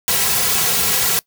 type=noise with comb filter; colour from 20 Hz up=white; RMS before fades=-17 dBFS; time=0.08-1.19 s; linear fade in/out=0 ms; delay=3.3 ms; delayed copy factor=-1; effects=noise-tail reverb RT60 0.1 s tail -22 dB re dry